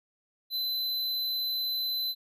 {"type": "tone", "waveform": "square", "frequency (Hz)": 4032, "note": "B7", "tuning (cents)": 35, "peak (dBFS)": -29, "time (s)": [0.5, 2.15], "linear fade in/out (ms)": 50, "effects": []}